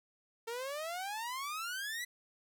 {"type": "exponential sweep", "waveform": "sawtooth", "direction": "up", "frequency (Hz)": [450, 2005], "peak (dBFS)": -34, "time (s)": [0.47, 2.05], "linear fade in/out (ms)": 10, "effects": []}